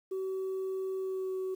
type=tone with pitch glide; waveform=sine; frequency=380 to 376.1 Hz; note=F#4 to F#4; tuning=+46 to +28 cents; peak=-30 dBFS; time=0.11-1.55 s; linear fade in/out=10 ms; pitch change=-18 cents; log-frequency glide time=0.99-1.32 s; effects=tanh soft clip ceiling -30 dBFS + 10-bit